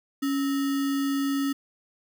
sine tone with sample-and-hold, 277.2 Hz, C#4, in tune, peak -23 dBFS, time 0.22-1.53 s, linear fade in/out 10 ms, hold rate 1575 Hz, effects none

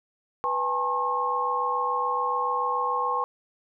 sine tone cluster, 493.8 / 815 / 882 / 1079 Hz, B4 / G#5 / A5 / C#6, 0 / -33 / +4 / -47 cents, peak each -32 / -31 / -33 / -25 dBFS, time 0.44-3.24 s, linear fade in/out 0 ms, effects none

